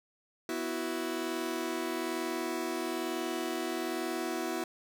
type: chord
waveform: sawtooth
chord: B suspended fourth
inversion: none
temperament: just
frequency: 246.9 / 329.3 / 370.4 Hz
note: B3 / E4 / F#4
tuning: 0 / -2 / +2 cents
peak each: -36 / -31 / -33 dBFS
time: 0.49-4.64 s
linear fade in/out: 2 ms
effects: none